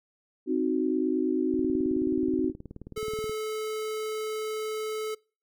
sine chord, C diminished, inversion none, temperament equal, 261.6 / 311.1 / 370 Hz, C4 / Eb4 / Gb4, 0 / 0 / 0 cents, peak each -28 dBFS, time 0.46-2.53 s, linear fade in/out 50 ms
click train, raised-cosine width 3 ms, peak -28 dBFS, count 34, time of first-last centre 1.54-3.295 s, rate 18.8 Hz
square tone, 433.2 Hz, A4, 27 cents flat, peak -31 dBFS, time 2.96-5.15 s, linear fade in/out 10 ms
effects noise-tail reverb RT60 0.4 s tail -26 dB re dry

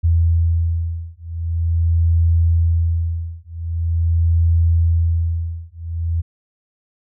sine beating tone pair, 83.2 / 83.64 Hz, E2 / E2, +17 / +26 cents, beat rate 0.44 Hz, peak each -17 dBFS, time 0.03-6.22 s, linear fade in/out 20 ms, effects none

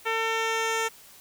10% pulse tone with low-pass filter sweep, 450 Hz, A4, 39 cents sharp, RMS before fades -27 dBFS, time 0.05-0.89 s, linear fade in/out 20 ms, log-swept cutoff 3100 to 11000 Hz, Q 0.97, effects white hiss -51 dBFS RMS until 1.2 s

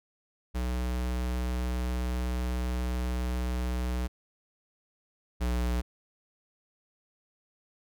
square tone pair in turn, 61.74 / 60.61 Hz, B1 / B1, 0 / -32 cents, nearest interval unison, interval 32 cents, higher first, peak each -29 / -27 dBFS, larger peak second, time 0.54-4.08 / 5.4-5.82 s, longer first, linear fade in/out 20 ms, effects none

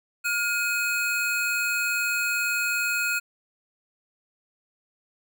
square tone pair together, 1421.6 / 2520 Hz, F6 / D#7, +30 / +21 cents, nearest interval minor seventh, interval 991 cents, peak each -27 dBFS, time 0.24-3.2 s, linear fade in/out 20 ms, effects none

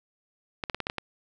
clicks, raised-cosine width 0.3 ms, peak -14 dBFS, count 7, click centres 0.638 / 0.698 / 0.746 / 0.803 / 0.869 / 0.899 / 0.983 s, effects none

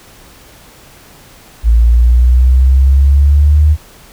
sine exponential sweep, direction up, 56 to 76.7 Hz, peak -4 dBFS, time 1.63-3.77 s, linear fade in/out 50 ms, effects pink hiss -40 dBFS RMS until 4.12 s

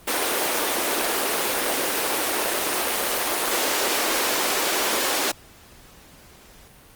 pink high-pass noise, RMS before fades -23 dBFS, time 0.07-5.32 s, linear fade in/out 10 ms, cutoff 320 Hz, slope 24 dB/octave, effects pink hiss -49 dBFS RMS until 6.95 s + Opus 32 kbps

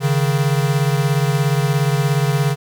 square beating tone pair, 138.59 / 155.59 Hz, C#3 / D#3, 0 / 0 cents, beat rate 17 Hz, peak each -17 / -20 dBFS, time 0-2.56 s, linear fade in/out 50 ms, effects none

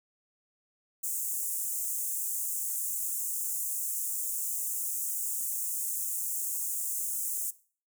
pink high-pass noise, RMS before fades -33 dBFS, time 1.03-7.51 s, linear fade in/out 10 ms, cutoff 7000 Hz, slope 48 dB/octave, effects noise-tail reverb RT60 0.4 s tail -18 dB re dry

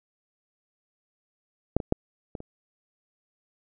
clicks, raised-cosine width 2 ms, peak -7 / -18 / -7 / -21 / -27 dBFS, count 5, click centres 1.766 / 1.802 / 1.924 / 2.352 / 2.404 s, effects none

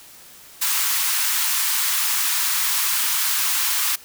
white high-pass noise, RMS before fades -21 dBFS, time 0.61-3.96 s, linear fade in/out 10 ms, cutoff 890 Hz, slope 48 dB/octave, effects white hiss -45 dBFS RMS until 4.04 s

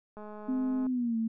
click train, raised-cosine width 1 ms, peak -32 dBFS, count 148, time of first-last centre 0.17-0.867 s, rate 211 Hz
sine tone with pitch glide, 258.6 to 225.1 Hz, C4 to A3, -20 to +40 cents, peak -27 dBFS, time 0.48-1.28 s, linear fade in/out 10 ms, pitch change -240 cents, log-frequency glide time 0.88-1.17 s
effects none

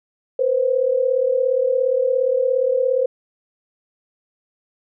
sine tone pair together, 486.1 / 523.3 Hz, B4 / C5, -28 / 0 cents, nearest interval minor second, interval 128 cents, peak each -20 / -17 dBFS, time 0.39-3.06 s, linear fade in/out 5 ms, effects none

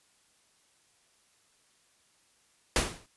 pink noise with exponential decay, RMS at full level -22 dBFS, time 2.76-3.06 s, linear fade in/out 1 ms, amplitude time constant 65 ms, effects white hiss -67 dBFS RMS until 3.16 s + resampled to 24000 Hz

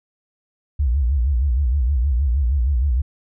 sine tone with vibrato, 65.41 Hz, C2, in tune, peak -15 dBFS, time 0.79-3.02 s, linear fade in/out 10 ms, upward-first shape sine, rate 6.4 Hz, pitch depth 210 cents each way, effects none

